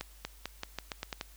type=accelerating click train; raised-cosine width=0.2 ms; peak=-18 dBFS; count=9; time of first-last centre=0.01-1.211 s; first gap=240 ms; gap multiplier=0.86; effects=added 50 Hz sine -53 dBFS peak until 1.36 s + white hiss -59 dBFS RMS until 1.36 s